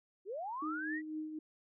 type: linear sweep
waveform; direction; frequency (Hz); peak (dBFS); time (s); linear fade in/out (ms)
sine; up; 349.2 to 1975.5; -38; 0.25-1.02; 50
type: tone with tremolo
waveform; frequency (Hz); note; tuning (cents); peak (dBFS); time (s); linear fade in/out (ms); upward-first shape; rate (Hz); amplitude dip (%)
sine; 310.2; D#4; -5; -36; 0.62-1.39; 5; triangle; 4; 55
effects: none